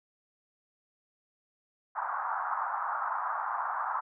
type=band-pass noise; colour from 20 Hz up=pink; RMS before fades=-33 dBFS; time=1.95-4.01 s; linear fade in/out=20 ms; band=800 to 1400 Hz; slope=48 dB/octave; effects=none